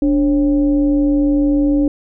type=tone with frequency modulation; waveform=sine; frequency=291.1 Hz; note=D4; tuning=15 cents flat; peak=-11 dBFS; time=0.02-1.88 s; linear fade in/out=2 ms; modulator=251 Hz; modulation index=0.5; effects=none